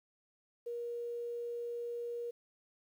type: tone with quantisation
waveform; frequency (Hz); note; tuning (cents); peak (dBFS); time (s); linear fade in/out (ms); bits
sine; 474.6; A#4; +31; -37; 0.66-2.31; 10; 11
effects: none